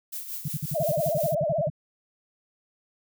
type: noise with tremolo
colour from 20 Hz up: violet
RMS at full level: -33 dBFS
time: 0.12-1.35 s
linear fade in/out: 10 ms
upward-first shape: triangle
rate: 5.6 Hz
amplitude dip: 65%
type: tone bursts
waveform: sine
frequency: 150 Hz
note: D3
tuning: 37 cents sharp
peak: -26 dBFS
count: 15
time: 0.45-1.701 s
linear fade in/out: 5 ms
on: 33 ms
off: 54 ms
type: tone with vibrato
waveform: sine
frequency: 630 Hz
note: D#5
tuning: 21 cents sharp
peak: -23 dBFS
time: 0.74-1.69 s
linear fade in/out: 20 ms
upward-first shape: triangle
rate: 16 Hz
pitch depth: 170 cents each way
effects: none